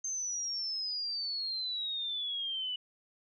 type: exponential sweep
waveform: sine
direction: down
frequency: 6340 to 2953 Hz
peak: -33 dBFS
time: 0.04-2.76 s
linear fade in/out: 5 ms
effects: none